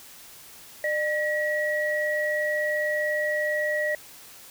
sine tone pair together, 603 / 1916.1 Hz, D5 / A#6, +46 / +47 cents, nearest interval octave + minor sixth, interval 2001 cents, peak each -26 dBFS, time 0.84-3.95 s, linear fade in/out 2 ms, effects white hiss -47 dBFS RMS until 4.5 s

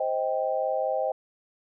sine chord, C minor, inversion none, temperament just, 523.3 / 627.9 / 784.9 Hz, C5 / Eb5 / G5, 0 / +16 / +2 cents, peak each -28 / -28 / -30 dBFS, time 0-1.12 s, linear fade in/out 5 ms, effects none

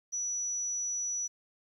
sine tone, 5900 Hz, F#8, 6 cents flat, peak -31 dBFS, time 0.12-1.28 s, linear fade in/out 20 ms, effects 11-bit

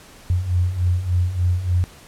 sine beating tone pair, 87 / 90.4 Hz, F2 / F#2, -6 / -40 cents, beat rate 3.4 Hz, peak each -23 / -18 dBFS, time 0.3-1.84 s, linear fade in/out 0 ms, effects pink hiss -45 dBFS RMS until 2.07 s + low-pass 12000 Hz 12 dB/octave

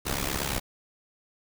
pink noise with amplitude modulation, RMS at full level -26 dBFS, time 0.05-0.6 s, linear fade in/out 20 ms, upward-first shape sine, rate 68.6 Hz, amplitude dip 85%, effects none

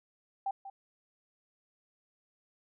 sine tone with echo, 784 Hz, G5, in tune, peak -30 dBFS, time 0.46-0.51 s, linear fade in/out 5 ms, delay 190 ms, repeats 1, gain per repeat -12 dB, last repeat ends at 0.7 s, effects none

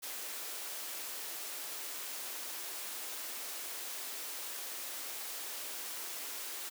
white high-pass noise, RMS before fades -42 dBFS, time 0.02-6.7 s, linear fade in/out 20 ms, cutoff 290 Hz, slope 24 dB/octave, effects none

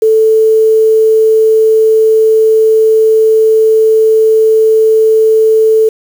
sine tone with quantisation, 440 Hz, A4, in tune, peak -4 dBFS, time 0.02-5.89 s, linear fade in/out 5 ms, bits 5, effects none

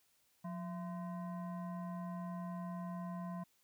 sine tone with frequency modulation, 178.4 Hz, F3, 37 cents sharp, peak -40 dBFS, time 0.44-3.44 s, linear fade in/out 10 ms, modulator 851 Hz, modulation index 0.67, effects white hiss -74 dBFS RMS until 3.63 s

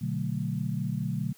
sine chord, B minor seventh, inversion none, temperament equal with one note detuned, 122.05 / 146.83 / 185 / 220 Hz, B2 / D3 / F#3 / A3, -20 / 0 / 0 / 0 cents, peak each -33 / -32 / -33 / -36 dBFS, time 0.01-1.33 s, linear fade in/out 10 ms, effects white hiss -58 dBFS RMS until 1.37 s

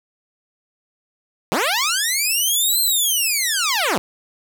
10% pulse linear two-way sweep, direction up then down, 146.4 to 4186 to 146.4 Hz, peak -9 dBFS, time 1.52-3.98 s, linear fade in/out 0 ms, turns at 2.81 s, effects none

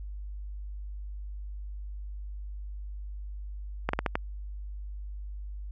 slowing click train, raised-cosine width 0.5 ms, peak -11 dBFS, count 5, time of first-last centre 3.89-4.155 s, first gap 44 ms, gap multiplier 1.28, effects added 50 Hz sine -36 dBFS peak until 5.71 s

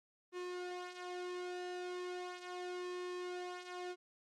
sawtooth tone with flanger, 359.6 Hz, F#4, 49 cents flat, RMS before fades -44 dBFS, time 0.32-3.96 s, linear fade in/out 50 ms, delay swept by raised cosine 1.3 to 4.7 ms, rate 0.37 Hz, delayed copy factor -0.6, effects low-pass 6000 Hz 12 dB/octave + Opus 32 kbps

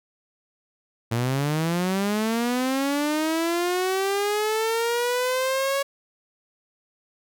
sawtooth linear sweep, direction up, 112.8 to 558 Hz, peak -18 dBFS, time 1.11-5.83 s, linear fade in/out 10 ms, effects none

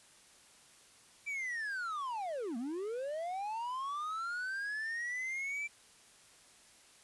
triangle linear two-way sweep, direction down then up, 2349 to 220 to 2349 Hz, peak -34 dBFS, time 1.26-5.68 s, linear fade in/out 20 ms, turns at 2.57 s, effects white hiss -61 dBFS RMS until 7.03 s + resampled to 24000 Hz

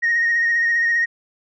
sine tone with vibrato, 1865 Hz, A#6, in tune, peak -14 dBFS, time 0.02-1.06 s, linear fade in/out 20 ms, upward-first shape sine, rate 15 Hz, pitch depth 24 cents each way, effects tanh soft clip ceiling -12 dBFS

